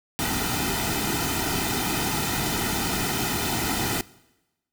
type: noise with comb filter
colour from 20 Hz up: pink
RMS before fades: -26 dBFS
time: 0.19-4.01 s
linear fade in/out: 0 ms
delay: 1.8 ms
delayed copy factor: -0.75
effects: noise-tail reverb RT60 1.0 s tail -21 dB re dry